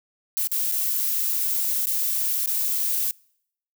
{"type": "noise with dropouts", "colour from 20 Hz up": "violet", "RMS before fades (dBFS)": -24, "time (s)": [0.37, 3.11], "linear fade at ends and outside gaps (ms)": 0, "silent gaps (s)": [[0.472, 0.516], [0.715, 0.721], [1.857, 1.87], [2.46, 2.474]], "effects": ["noise-tail reverb RT60 0.7 s tail -26 dB re dry"]}